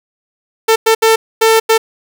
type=tone bursts at uneven times; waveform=sawtooth; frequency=446.9 Hz; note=A4; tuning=27 cents sharp; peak=-3 dBFS; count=5; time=0.68-0.76 / 0.86-0.95 / 1.02-1.16 / 1.41-1.6 / 1.69-1.78 s; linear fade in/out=10 ms; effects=none